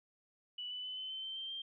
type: tone with pitch steps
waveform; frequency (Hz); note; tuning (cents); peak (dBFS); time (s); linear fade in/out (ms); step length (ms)
sine; 2960 / 2989 / 3019 / 3048 / 3079 / 3109 / 3140 / 3171; F#7 / F#7 / F#7 / G7 / G7 / G7 / G7 / G7; 0 / +17 / +34 / -49 / -32 / -15 / +2 / +19; -40; 0.58-1.62; 5; 130
effects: none